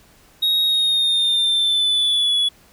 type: tone with pitch glide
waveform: triangle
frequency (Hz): 3769 to 3397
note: A#7 to G#7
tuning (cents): +18 to +38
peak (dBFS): -14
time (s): 0.42-2.49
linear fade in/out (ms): 10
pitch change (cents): -180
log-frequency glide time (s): 0.64-2.37
effects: pink hiss -52 dBFS RMS until 2.72 s